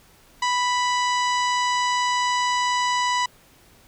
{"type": "harmonic tone", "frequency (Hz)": 987.8, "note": "B5", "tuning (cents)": 0, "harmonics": [1, 2, 3, 4, 5, 6, 7, 8], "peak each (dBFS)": [-21, -27, -31, -33, -35, -37, -38, -39], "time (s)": [0.42, 3.26], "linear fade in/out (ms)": 5, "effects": ["pink hiss -54 dBFS RMS until 3.87 s"]}